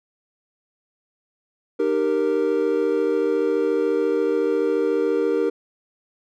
triangle chord, Eb major, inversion none, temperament equal with one note detuned, 305.4 / 392 / 466.2 Hz, Eb4 / G4 / Bb4, -32 / 0 / 0 cents, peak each -23 / -21 / -19 dBFS, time 1.79-5.5 s, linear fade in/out 10 ms, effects none

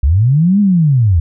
sine linear two-way sweep, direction up then down, 60.6 to 209.8 to 76.5 Hz, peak -7 dBFS, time 0.03-1.2 s, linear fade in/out 5 ms, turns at 0.6 s, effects none

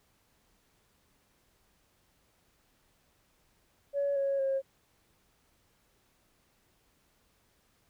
sine tone with pitch steps, 564 / 551.8 / 539.8 Hz, C#5 / C#5 / C#5, +30 / -8 / -46 cents, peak -26 dBFS, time 3.93-4.62 s, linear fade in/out 50 ms, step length 230 ms, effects tanh soft clip ceiling -23 dBFS + pink hiss -70 dBFS RMS until 7.89 s

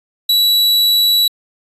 45% pulse tone, 3927 Hz, B7, 11 cents flat, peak -10 dBFS, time 0.29-1.28 s, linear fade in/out 5 ms, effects resampled to 32000 Hz

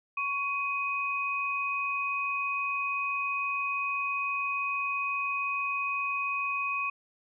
sine tone pair together, 1110.6 / 2507 Hz, C#6 / D#7, +3 / +12 cents, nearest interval octave + major second, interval 1409 cents, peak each -32 / -30 dBFS, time 0.17-6.9 s, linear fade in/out 5 ms, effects none

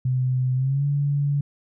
sine tone with pitch glide, 128.1 to 142.96 Hz, C3 to D3, -36 to -46 cents, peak -19 dBFS, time 0.05-1.41 s, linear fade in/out 5 ms, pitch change +190 cents, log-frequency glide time 0.55-0.85 s, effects none

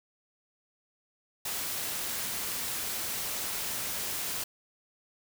white noise with amplitude modulation, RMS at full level -33 dBFS, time 1.45-4.44 s, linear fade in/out 5 ms, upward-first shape sine, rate 222 Hz, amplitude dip 25%, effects none

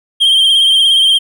triangle tone with vibrato, 3176 Hz, G7, 22 cents sharp, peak -5 dBFS, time 0.2-1.19 s, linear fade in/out 20 ms, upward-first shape triangle, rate 17 Hz, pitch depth 55 cents each way, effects none

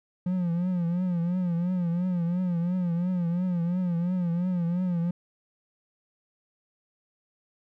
triangle tone with vibrato, 176.2 Hz, F3, 16 cents sharp, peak -22 dBFS, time 0.26-5.11 s, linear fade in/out 5 ms, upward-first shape triangle, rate 2.9 Hz, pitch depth 100 cents each way, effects none

